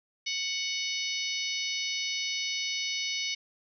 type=harmonic tone; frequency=740 Hz; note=F#5; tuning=in tune; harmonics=3 / 4 / 5 / 6 / 7 / 8; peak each=-35 / -36 / -37 / -38 / -38 / -39 dBFS; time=0.26-3.35 s; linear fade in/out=10 ms; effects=none